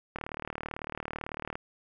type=click train; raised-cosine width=0.5 ms; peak=-20 dBFS; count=54; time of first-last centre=0.16-1.555 s; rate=38 Hz; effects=none